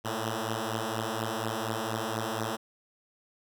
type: beating tone pair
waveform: 5% pulse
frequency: 109.4 / 113.6 Hz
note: A2 / A#2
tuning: -9 / -44 cents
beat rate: 4.2 Hz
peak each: -22 dBFS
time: 0.04-2.57 s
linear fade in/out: 20 ms
effects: none